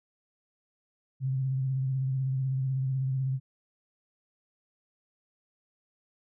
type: tone with vibrato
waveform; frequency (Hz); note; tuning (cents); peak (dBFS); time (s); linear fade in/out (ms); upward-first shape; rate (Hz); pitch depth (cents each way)
sine; 132.4; C3; +21; -26; 1.2-3.4; 50; sine; 16; 36
effects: none